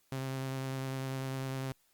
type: tone with vibrato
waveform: sawtooth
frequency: 132.9 Hz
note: C3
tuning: 27 cents sharp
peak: -31 dBFS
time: 0.12-1.72 s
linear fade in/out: 2 ms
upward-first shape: sine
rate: 10 Hz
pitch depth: 16 cents each way
effects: white hiss -71 dBFS RMS until 1.93 s + Opus 48 kbps